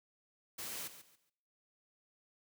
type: noise with echo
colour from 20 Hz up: white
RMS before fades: -43 dBFS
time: 0.58-0.88 s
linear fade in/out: 10 ms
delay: 140 ms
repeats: 3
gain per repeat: -12 dB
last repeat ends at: 1.3 s
effects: noise-tail reverb RT60 0.8 s tail -24 dB re dry + high-pass 100 Hz 12 dB/octave